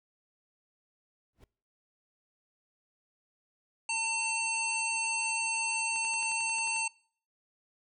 brown noise with exponential growth, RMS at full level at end -49 dBFS, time 1.33-1.44 s, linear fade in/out 2 ms, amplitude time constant 22 ms
harmonic tone, 901 Hz, A5, 41 cents sharp, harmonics 1 / 3 / 5 / 7 / 9, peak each -36 / -32 / -41 / -41 / -36 dBFS, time 3.89-6.88 s, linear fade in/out 5 ms
click train, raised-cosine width 0.2 ms, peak -31 dBFS, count 10, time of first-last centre 5.96-6.764 s, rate 11.2 Hz
effects noise-tail reverb RT60 0.5 s tail -23 dB re dry

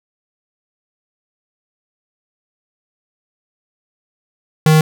square tone, 156.1 Hz, D#3, 6 cents sharp, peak -8 dBFS, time 4.66-4.81 s, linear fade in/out 2 ms, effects none

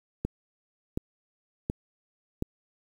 click train, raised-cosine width 3 ms, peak -15 dBFS, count 4, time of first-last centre 0.25-2.424 s, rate 1.38 Hz, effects 8-bit

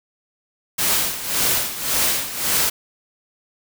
white noise with tremolo, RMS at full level -18 dBFS, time 0.78-2.7 s, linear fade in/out 10 ms, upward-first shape sine, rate 1.8 Hz, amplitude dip 75%, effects none

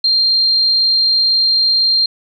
sine tone, 4186 Hz, C8, in tune, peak -10 dBFS, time 0.04-2.06 s, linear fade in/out 5 ms, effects none

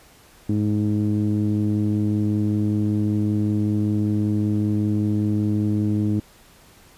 sawtooth tone with low-pass filter, 105.2 Hz, G#2, 23 cents sharp, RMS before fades -21 dBFS, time 0.49-6.2 s, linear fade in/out 5 ms, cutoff 280 Hz, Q 4.4, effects pink hiss -51 dBFS RMS until 6.97 s + resampled to 32000 Hz

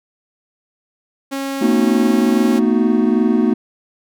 sawtooth tone, 273.2 Hz, C#4, 25 cents flat, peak -17 dBFS, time 1.31-2.6 s, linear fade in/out 20 ms
triangle chord, B dominant seventh, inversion third, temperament equal with one note detuned, 224.5 / 246.9 / 311.1 / 370 Hz, A3 / B3 / D#4 / F#4, +35 / 0 / 0 / 0 cents, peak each -14 / -15 / -17 / -18 dBFS, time 1.61-3.54 s, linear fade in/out 10 ms
effects none

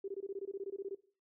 sine tone bursts, 392 Hz, G4, in tune, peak -37 dBFS, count 15, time 0.04-0.949 s, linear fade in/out 5 ms, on 41 ms, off 21 ms, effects noise-tail reverb RT60 0.4 s tail -17 dB re dry

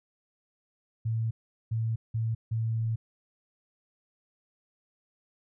sine tone bursts at uneven times, 112.8 Hz, A2, 44 cents sharp, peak -26 dBFS, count 4, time 1.05-1.31 / 1.71-1.96 / 2.14-2.35 / 2.51-2.96 s, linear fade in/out 10 ms, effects none

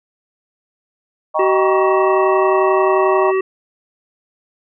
sine chord, Eb dominant seventh, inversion none, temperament equal with one note detuned, 622.3 / 784 / 946.4 / 1108.7 Hz, Eb5 / G5 / Bb5 / Db6, 0 / 0 / +26 / 0 cents, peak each -18 / -22 / -21 / -20 dBFS, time 1.34-3.32 s, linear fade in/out 20 ms
harmonic tone, 380 Hz, F#4, 46 cents sharp, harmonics 1 / 3 / 5 / 7, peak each -14 / -24 / -28 / -31 dBFS, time 1.39-3.41 s, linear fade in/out 5 ms
effects none

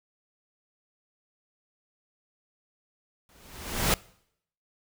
pink noise with exponential growth, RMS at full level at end -21 dBFS, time 3.29-3.94 s, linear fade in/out 1 ms, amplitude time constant 140 ms, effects noise-tail reverb RT60 0.7 s tail -23 dB re dry

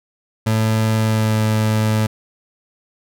30% pulse tone with pitch glide, 110.2 to 108.81 Hz, A2 to A2, +3 to -19 cents, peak -12 dBFS, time 0.46-2.07 s, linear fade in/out 10 ms, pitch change -22 cents, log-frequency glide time 0.98-1.42 s, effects none

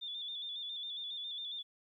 sine tone with vibrato, 3520 Hz, A7, in tune, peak -39 dBFS, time 0.01-1.63 s, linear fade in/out 20 ms, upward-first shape square, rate 7.3 Hz, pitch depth 43 cents each way, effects 13-bit

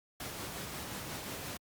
pink noise with tremolo, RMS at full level -40 dBFS, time 0.2-1.57 s, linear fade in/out 2 ms, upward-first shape sine, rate 5.6 Hz, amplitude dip 25%, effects high-pass 80 Hz 12 dB/octave + Opus 48 kbps

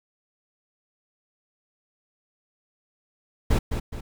brown noise with echo, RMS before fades -19 dBFS, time 3.5-3.59 s, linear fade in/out 10 ms, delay 210 ms, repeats 2, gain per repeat -7 dB, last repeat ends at 4.01 s, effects none

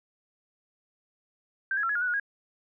sine tone with pitch steps, 1567 / 1668 / 1351 / 1683 / 1424 / 1486 / 1444 / 1639 Hz, G6 / G#6 / E6 / G#6 / F6 / F#6 / F#6 / G#6, -1 / +7 / +42 / +23 / +33 / +7 / -43 / -23 cents, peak -25 dBFS, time 1.71-2.198 s, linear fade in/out 2 ms, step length 61 ms, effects none

